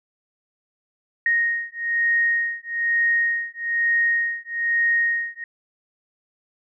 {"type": "beating tone pair", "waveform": "sine", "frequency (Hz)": [1864.7, 1865.8], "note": ["A#6", "A#6"], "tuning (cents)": [0, 1], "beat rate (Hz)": 1.1, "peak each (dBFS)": -22, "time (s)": [1.26, 5.44], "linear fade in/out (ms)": 2, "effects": []}